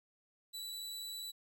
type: tone with vibrato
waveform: sawtooth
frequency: 3951 Hz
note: B7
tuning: in tune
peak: -39 dBFS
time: 0.53-1.32 s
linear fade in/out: 20 ms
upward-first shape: sine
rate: 10 Hz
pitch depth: 8 cents each way
effects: 13-bit